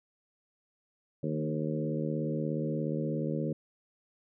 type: harmonic tone with a mistuned harmonic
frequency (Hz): 76.9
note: D#2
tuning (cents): -20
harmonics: 2 / 3 / 4 / 5 / 6 / 7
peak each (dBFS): -33 / -36 / -37 / -40 / -39 / -39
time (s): 1.23-3.53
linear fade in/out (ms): 5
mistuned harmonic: 3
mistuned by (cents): -18
effects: none